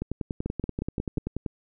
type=two click trains; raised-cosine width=3 ms; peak=-16 / -16 dBFS; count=16 / 5; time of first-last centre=0.02-1.462 / 0.46-1.181 s; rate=10.4 / 5.55 Hz; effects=none